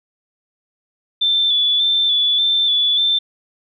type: tone with vibrato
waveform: sine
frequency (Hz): 3500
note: A7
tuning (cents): -10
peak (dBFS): -13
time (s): 1.21-3.19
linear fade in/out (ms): 10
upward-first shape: square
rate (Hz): 1.7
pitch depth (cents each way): 27
effects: none